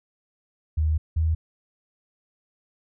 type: tone pair in turn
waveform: sine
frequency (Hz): 77.78 / 80.06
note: D#2 / D#2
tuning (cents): 0 / +50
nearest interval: minor second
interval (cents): 50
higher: second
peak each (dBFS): -19 / -19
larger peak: neither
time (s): 0.77-0.98 / 1.16-1.35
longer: first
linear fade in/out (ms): 10
effects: none